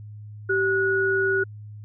sine tone pair together, 386.4 / 1459 Hz, G4 / F#6, -25 / -25 cents, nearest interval octave + major seventh, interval 2300 cents, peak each -22 dBFS, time 0.49-1.44 s, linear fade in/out 10 ms, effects added 105 Hz sine -37 dBFS peak until 1.84 s

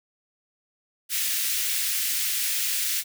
white high-pass noise, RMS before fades -26 dBFS, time 1.09-3.04 s, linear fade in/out 50 ms, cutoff 1800 Hz, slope 24 dB/octave, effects none

